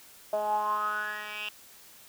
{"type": "tone with band-pass filter sweep", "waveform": "10% pulse", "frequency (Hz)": 210.4, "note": "G#3", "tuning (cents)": 23, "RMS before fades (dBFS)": -31, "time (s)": [0.33, 1.49], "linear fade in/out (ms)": 2, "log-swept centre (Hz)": [650, 2800], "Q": 8.4, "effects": ["white hiss -53 dBFS RMS until 2.08 s"]}